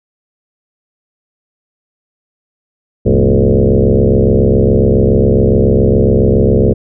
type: tone with frequency modulation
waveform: sine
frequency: 155.56 Hz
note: D#3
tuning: in tune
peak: -6 dBFS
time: 3.05-6.74 s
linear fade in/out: 20 ms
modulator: 67.2 Hz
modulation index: 5.4
effects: none